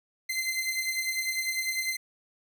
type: beating tone pair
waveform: sawtooth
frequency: 2066 / 2076 Hz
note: C7 / C7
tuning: -22 / -14 cents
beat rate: 10 Hz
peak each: -27 / -29 dBFS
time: 0.29-1.97 s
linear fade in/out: 10 ms
effects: none